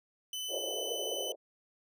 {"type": "tone", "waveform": "sawtooth", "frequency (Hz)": 3017, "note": "F#7", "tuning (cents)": 33, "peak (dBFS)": -33, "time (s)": [0.33, 1.32], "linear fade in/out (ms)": 2}
{"type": "band-pass noise", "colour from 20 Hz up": "white", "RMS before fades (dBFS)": -39, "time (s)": [0.48, 1.36], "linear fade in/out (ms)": 50, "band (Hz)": [380, 640], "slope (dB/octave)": 48}
{"effects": []}